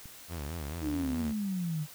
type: click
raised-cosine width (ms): 5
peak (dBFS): -35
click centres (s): 0.057
type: tone with vibrato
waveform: sawtooth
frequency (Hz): 77.78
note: D#2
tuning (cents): 0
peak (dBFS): -32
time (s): 0.28-1.34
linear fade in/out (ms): 50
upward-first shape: sine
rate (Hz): 4.6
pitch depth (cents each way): 180
type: exponential sweep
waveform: sine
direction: down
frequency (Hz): 318.5 to 146.83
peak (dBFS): -30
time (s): 0.81-1.87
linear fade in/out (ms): 50
effects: white hiss -50 dBFS RMS until 1.94 s